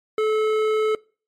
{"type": "tone with hard clipping", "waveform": "sine", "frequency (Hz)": 433, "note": "A4", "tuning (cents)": -28, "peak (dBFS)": -20, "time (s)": [0.18, 0.95], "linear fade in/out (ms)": 2, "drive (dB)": 12, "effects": ["noise-tail reverb RT60 0.4 s tail -24 dB re dry", "MP3 64 kbps"]}